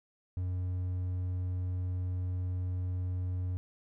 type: tone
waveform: triangle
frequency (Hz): 90.9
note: F#2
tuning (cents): -30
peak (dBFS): -29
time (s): 0.37-3.57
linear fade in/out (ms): 0
effects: none